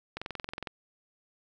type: click train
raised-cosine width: 0.3 ms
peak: -20 dBFS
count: 12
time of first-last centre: 0.17-0.672 s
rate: 21.9 Hz
effects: none